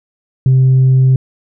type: tone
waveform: sine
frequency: 130.81 Hz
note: C3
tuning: in tune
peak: -4 dBFS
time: 0.46-1.16 s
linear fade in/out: 2 ms
effects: tanh soft clip ceiling -4 dBFS